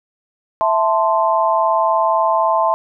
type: chord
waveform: sine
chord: A minor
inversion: second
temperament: equal with one note detuned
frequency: 659.3 / 880 / 1043.5 Hz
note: E5 / A5 / C6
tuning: 0 / 0 / -5 cents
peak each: -17 dBFS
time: 0.61-2.74 s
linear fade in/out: 0 ms
effects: none